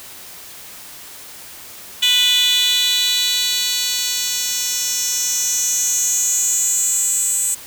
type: tone with high-pass filter sweep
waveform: 10% pulse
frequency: 493.9 Hz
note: B4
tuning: in tune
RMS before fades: -18 dBFS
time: 2.02-7.55 s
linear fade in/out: 10 ms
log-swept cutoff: 3300 to 8200 Hz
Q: 5.3
effects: white hiss -37 dBFS RMS until 7.66 s